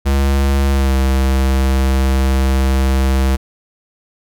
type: tone with pitch glide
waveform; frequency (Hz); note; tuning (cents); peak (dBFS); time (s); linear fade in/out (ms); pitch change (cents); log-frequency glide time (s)
square; 68.7 to 66.36; C#2 to C2; -15 to +25; -12; 0.05-3.37; 20; -60; 0.72-0.94
effects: none